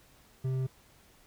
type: tone with hard clipping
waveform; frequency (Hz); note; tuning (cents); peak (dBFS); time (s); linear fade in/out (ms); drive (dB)
sine; 130.81; C3; 0; -30; 0.44-0.67; 10; 6
effects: pink hiss -61 dBFS RMS until 1.26 s